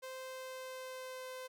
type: tone with pitch glide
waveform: sawtooth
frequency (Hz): 520 to 514.3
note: C5 to C5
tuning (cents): -11 to -30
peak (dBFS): -40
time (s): 0.02-1.48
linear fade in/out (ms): 20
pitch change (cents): -19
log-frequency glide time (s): 0.18-1.27
effects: none